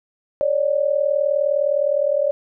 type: tone pair together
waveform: sine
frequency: 554.4 / 594.1 Hz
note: C#5 / D5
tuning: 0 / +20 cents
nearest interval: minor second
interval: 120 cents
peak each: -19 dBFS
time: 0.41-2.31 s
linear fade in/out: 0 ms
effects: none